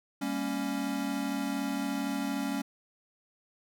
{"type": "chord", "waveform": "square", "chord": "G diminished", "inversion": "none", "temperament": "equal with one note detuned", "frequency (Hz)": [199.77, 233.1, 277.2], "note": ["G3", "Bb3", "Db4"], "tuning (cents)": [33, 0, 0], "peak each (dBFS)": [-37, -38, -33], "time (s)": [0.21, 2.62], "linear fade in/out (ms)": 10, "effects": []}